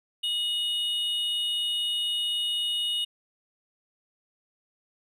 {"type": "tone pair together", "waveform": "triangle", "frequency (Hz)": [2909, 3662], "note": ["F#7", "A#7"], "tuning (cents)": [-30, -32], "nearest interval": "major third", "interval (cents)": 398, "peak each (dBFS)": [-25, -31], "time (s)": [0.23, 3.05], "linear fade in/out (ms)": 10, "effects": []}